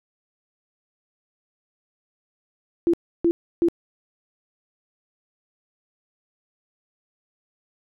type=tone bursts; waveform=sine; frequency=339.6 Hz; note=F4; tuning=48 cents flat; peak=-15 dBFS; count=3; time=2.87-3.685 s; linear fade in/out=0 ms; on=65 ms; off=310 ms; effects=none